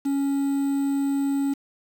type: tone with quantisation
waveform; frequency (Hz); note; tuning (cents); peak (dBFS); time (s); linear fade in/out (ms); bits
triangle; 278.1; C#4; +6; -19; 0.05-1.54; 10; 7
effects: none